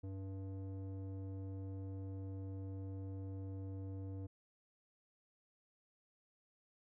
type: tone with low-pass filter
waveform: square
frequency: 96.4 Hz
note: G2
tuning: 28 cents flat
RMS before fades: -45 dBFS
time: 0.03-4.27 s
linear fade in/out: 10 ms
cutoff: 440 Hz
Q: 1.2
effects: none